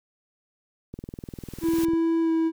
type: noise with exponential growth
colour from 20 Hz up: white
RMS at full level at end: -35 dBFS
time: 0.93-1.85 s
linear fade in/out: 2 ms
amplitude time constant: 200 ms
type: click train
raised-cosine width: 3 ms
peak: -23 dBFS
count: 21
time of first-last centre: 0.94-1.935 s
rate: 20.1 Hz
type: tone with pitch glide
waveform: triangle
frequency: 329.6 to 325.3 Hz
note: E4 to E4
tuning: 0 to -23 cents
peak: -18 dBFS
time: 1.61-2.52 s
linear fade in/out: 50 ms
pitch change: -23 cents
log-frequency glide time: 2.21-2.31 s
effects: none